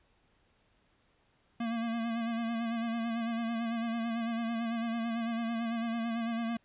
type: tone with vibrato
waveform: square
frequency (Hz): 230.2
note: A#3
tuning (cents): -22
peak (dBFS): -32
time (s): 1.6-6.57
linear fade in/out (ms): 5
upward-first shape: sine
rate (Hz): 9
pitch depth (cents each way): 40
effects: pink hiss -70 dBFS RMS until 6.64 s + resampled to 8000 Hz